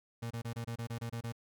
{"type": "tone bursts", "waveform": "35% pulse", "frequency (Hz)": 116.54, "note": "A#2", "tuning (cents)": 0, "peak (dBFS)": -35, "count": 10, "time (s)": [0.22, 1.324], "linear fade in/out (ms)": 10, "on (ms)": 87, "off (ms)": 26, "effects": []}